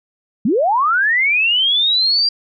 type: linear sweep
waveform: sine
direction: up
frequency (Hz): 181.2 to 4784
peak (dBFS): -12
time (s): 0.45-2.29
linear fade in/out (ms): 5
effects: none